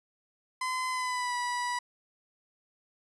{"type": "tone with pitch glide", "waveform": "30% pulse", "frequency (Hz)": [1023, 977.9], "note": ["C6", "B5"], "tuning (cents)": [-39, -17], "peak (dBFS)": -27, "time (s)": [0.61, 1.79], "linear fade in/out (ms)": 5, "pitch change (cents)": -78, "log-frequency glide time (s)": [0.9, 1.35], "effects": ["resampled to 24000 Hz"]}